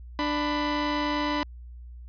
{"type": "tone pair together", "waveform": "sawtooth", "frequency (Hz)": [295.6, 995], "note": ["D4", "B5"], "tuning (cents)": [11, 13], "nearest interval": "octave + major sixth", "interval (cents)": 2102, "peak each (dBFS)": [-23, -25], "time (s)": [0.19, 1.43], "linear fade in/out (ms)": 0, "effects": ["added 60 Hz sine -40 dBFS peak until 2.08 s", "resampled to 11025 Hz"]}